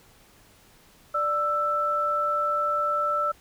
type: tone pair together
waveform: sine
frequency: 590.2 / 1325 Hz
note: D5 / E6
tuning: +8 / +9 cents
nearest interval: octave + major second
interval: 1401 cents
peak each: -29 / -23 dBFS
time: 1.14-3.32 s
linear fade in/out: 10 ms
effects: pink hiss -56 dBFS RMS until 3.4 s